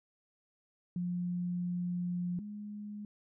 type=tone pair in turn; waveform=sine; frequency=177.1 / 207.9 Hz; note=F3 / G#3; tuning=+24 / +2 cents; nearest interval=minor third; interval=278 cents; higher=second; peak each=-32 / -40 dBFS; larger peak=first; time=0.96-2.39 / 2.39-3.05 s; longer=first; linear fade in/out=2 ms; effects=none